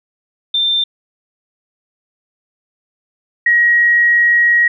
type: tone pair in turn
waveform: sine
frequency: 3581 / 1897 Hz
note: A7 / A#6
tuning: +30 / +30 cents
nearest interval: major seventh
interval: 1100 cents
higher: first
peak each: -12 / -8 dBFS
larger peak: second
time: 0.54-0.84 / 3.46-4.68 s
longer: second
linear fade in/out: 5 ms
effects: none